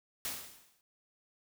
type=noise with exponential decay; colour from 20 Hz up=white; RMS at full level=-35 dBFS; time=0.25-0.81 s; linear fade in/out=1 ms; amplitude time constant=120 ms; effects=none